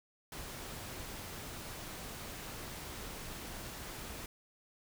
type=noise; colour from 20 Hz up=pink; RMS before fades=-45 dBFS; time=0.32-4.26 s; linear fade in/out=2 ms; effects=none